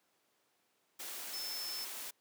sine tone in noise, 5280 Hz, E8, 2 cents sharp, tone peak -40 dBFS, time 1.33-1.85 s, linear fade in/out 10 ms, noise white, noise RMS -44 dBFS, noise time 0.99-2.11 s, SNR +1 dB, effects pink hiss -75 dBFS RMS until 2.2 s + high-pass 300 Hz 12 dB/octave

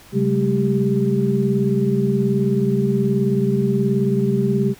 sine tone cluster, 134.3 / 192.8 / 211.5 / 394.2 Hz, C3 / G3 / G#3 / G4, +46 / -28 / +32 / +10 cents, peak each -21 dBFS, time 0.12-4.75 s, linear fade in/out 50 ms, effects pink hiss -46 dBFS RMS until 4.79 s

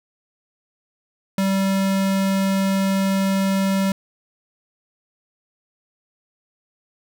square tone, 193.8 Hz, G3, 20 cents flat, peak -18 dBFS, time 1.38-3.92 s, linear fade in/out 2 ms, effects none

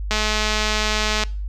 click train, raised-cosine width 0.2 ms, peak -4 dBFS, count 242, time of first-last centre 0.11-1.236 s, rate 214 Hz, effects noise-tail reverb RT60 0.4 s tail -22 dB re dry + added 50 Hz sine -24 dBFS peak until 1.48 s

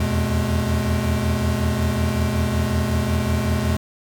square tone cluster, 80.2 / 85.6 / 122.9 / 212.2 Hz, E2 / F2 / B2 / G#3, -47 / -34 / -8 / +38 cents, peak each -25 dBFS, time 0-3.77 s, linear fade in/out 5 ms, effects none

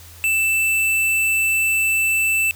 sine tone with hard clipping, 2651 Hz, E7, 9 cents sharp, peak -17 dBFS, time 0.24-2.51 s, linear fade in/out 0 ms, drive 15 dB, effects added 84 Hz sine -42 dBFS peak until 2.55 s + white hiss -44 dBFS RMS until 2.55 s

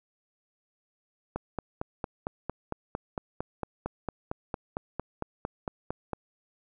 click train, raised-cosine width 1 ms, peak -17 dBFS, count 22, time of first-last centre 1.36-6.133 s, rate 4.4 Hz, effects none

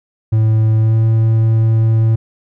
triangle tone with pitch glide, 110 to 111.86 Hz, A2 to A2, 0 to +29 cents, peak -7 dBFS, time 0.32-2.16 s, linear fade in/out 10 ms, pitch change +29 cents, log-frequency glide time 0.78-0.99 s, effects none

